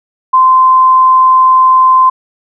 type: tone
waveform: sine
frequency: 1036 Hz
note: C6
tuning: 17 cents flat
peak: -3 dBFS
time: 0.33-2.1 s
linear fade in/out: 10 ms
effects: none